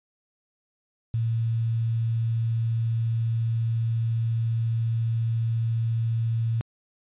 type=tone with quantisation; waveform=sine; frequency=114.3 Hz; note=A#2; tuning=34 cents flat; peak=-22 dBFS; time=1.14-6.61 s; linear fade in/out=0 ms; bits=8; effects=resampled to 8000 Hz